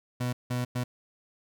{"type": "tone bursts at uneven times", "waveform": "30% pulse", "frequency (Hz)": 123.7, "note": "B2", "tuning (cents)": 3, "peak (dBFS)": -25, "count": 3, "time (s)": [[0.2, 0.33], [0.5, 0.65], [0.75, 0.84]], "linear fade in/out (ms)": 10, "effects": []}